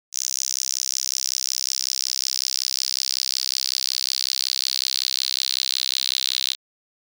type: tone with high-pass filter sweep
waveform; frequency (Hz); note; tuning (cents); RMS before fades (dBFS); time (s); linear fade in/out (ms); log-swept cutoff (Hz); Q
sawtooth; 65.41; C2; 0; -25; 0.12-6.56; 50; 6000 to 3900; 5.2
effects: none